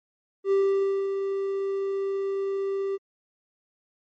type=tone with ADSR envelope; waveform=triangle; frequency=392 Hz; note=G4; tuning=in tune; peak=-16 dBFS; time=0.44-2.98 s; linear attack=77 ms; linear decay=550 ms; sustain=-7 dB; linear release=32 ms; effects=MP3 32 kbps